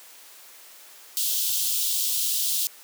white high-pass noise, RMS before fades -25 dBFS, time 1.17-2.67 s, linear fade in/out 0 ms, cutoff 3000 Hz, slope 48 dB/octave, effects white hiss -48 dBFS RMS until 2.83 s + high-pass 400 Hz 12 dB/octave

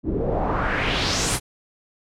pink noise with low-pass filter sweep, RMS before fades -23 dBFS, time 0.03-1.4 s, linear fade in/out 50 ms, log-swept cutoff 270 to 11000 Hz, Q 2.6, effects none

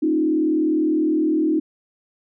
sine tone with frequency modulation, 311.7 Hz, D#4, 3 cents sharp, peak -16 dBFS, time 0.02-1.6 s, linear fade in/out 10 ms, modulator 39.8 Hz, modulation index 0.91, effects none

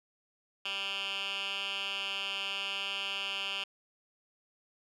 10% pulse tone with band-pass filter, 196.9 Hz, G3, 8 cents sharp, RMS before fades -36 dBFS, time 0.65-3.64 s, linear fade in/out 5 ms, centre 2900 Hz, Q 4, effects none

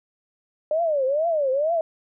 sine tone with vibrato, 595 Hz, D5, 22 cents sharp, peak -19 dBFS, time 0.71-1.81 s, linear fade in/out 2 ms, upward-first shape triangle, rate 2.2 Hz, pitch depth 270 cents each way, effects none

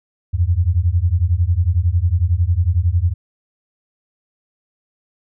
sine beating tone pair, 82 / 93 Hz, E2 / F#2, -9 / +9 cents, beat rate 11 Hz, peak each -16 dBFS, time 0.33-3.14 s, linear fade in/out 20 ms, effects none

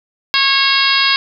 harmonic tone, 547 Hz, C#5, 23 cents flat, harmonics 2 / 3 / 4 / 5 / 6 / 7 / 8 / 9, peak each -19 / -19 / -19 / -19 / -19 / -19 / -19 / -19 dBFS, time 0.34-1.16 s, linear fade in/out 0 ms, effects none

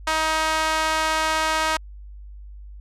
sawtooth tone with high-pass filter, 315.8 Hz, D#4, 26 cents sharp, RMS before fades -22 dBFS, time 0.07-1.77 s, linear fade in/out 5 ms, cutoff 1000 Hz, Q 1.4, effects added 50 Hz sine -37 dBFS peak until 2.8 s + low-pass 9000 Hz 12 dB/octave

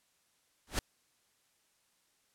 pink noise with exponential growth, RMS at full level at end -27 dBFS, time 0.67-0.79 s, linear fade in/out 2 ms, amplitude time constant 26 ms, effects white hiss -73 dBFS RMS until 2.34 s + low-pass 11000 Hz 12 dB/octave

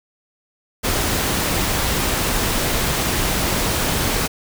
pink noise, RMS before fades -20 dBFS, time 0.83-4.28 s, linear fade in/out 20 ms, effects none

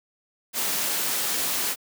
white noise, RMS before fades -26 dBFS, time 0.53-1.76 s, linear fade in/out 50 ms, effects high-pass 150 Hz 12 dB/octave

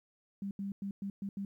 sine tone bursts at uneven times, 198.2 Hz, G3, 19 cents sharp, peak -35 dBFS, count 6, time 0.42-0.51 / 0.59-0.72 / 0.82-0.91 / 1.02-1.1 / 1.22-1.29 / 1.37-1.45 s, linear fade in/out 2 ms, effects 12-bit

